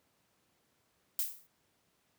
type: noise with exponential decay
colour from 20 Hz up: violet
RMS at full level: -29 dBFS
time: 1.19-1.47 s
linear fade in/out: 2 ms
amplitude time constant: 60 ms
effects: pink hiss -74 dBFS RMS until 2.18 s + high-pass 100 Hz 12 dB/octave